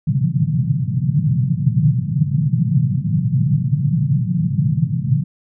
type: band-pass noise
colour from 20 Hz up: pink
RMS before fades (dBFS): -17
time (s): 0.07-5.24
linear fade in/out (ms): 5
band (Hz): 120 to 170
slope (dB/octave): 48
effects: none